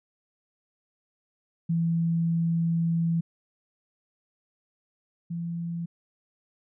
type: tone pair in turn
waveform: sine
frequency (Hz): 166.7 / 169.32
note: E3 / E3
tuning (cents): +20 / +47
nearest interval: unison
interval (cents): 27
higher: second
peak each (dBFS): -22 / -29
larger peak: first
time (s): 1.69-3.21 / 5.3-5.86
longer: first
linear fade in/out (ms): 10
effects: none